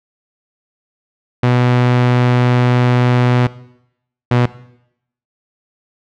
sawtooth tone pair in turn, 123.47 / 122.26 Hz, B2 / B2, 0 / -17 cents, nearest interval unison, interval 17 cents, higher first, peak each -6 dBFS, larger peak neither, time 1.43-3.47 / 4.31-4.46 s, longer first, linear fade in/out 5 ms, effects noise-tail reverb RT60 0.8 s tail -18 dB re dry + low-pass 3000 Hz 12 dB/octave

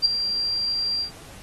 sine tone with ADSR envelope, 4739 Hz, D8, 15 cents sharp, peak -12 dBFS, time 0.02-1.11 s, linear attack 32 ms, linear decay 14 ms, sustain -10 dB, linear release 110 ms, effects pink hiss -45 dBFS RMS until 1.42 s + AAC 32 kbps

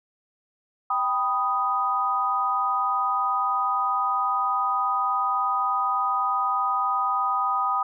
sine chord, G augmented, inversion none, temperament equal, 784 / 987.8 / 1244.5 Hz, G5 / B5 / D#6, 0 / 0 / 0 cents, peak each -28 / -28 / -23 dBFS, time 0.9-7.83 s, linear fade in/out 5 ms, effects none

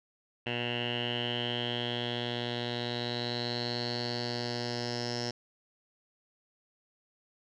10% pulse tone with low-pass filter sweep, 120.3 Hz, B2, 45 cents flat, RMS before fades -34 dBFS, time 0.46-5.31 s, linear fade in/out 5 ms, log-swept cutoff 2700 to 5300 Hz, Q 9.2, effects none

